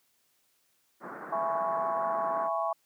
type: band-pass noise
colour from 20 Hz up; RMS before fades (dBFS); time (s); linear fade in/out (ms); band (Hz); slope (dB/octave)
white; -42; 1-2.5; 50; 150 to 1600; 48
type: chord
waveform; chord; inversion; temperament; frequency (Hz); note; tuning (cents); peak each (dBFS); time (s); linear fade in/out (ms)
sine; C# minor seventh; first; just; 665.2 / 831.5 / 997.9 / 1108.7; E5 / G#5 / B5 / C#6; +16 / +2 / +18 / 0; -31 / -34 / -37 / -32; 1.32-2.73; 5
effects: white hiss -71 dBFS RMS until 2.85 s + high-pass 80 Hz 12 dB/octave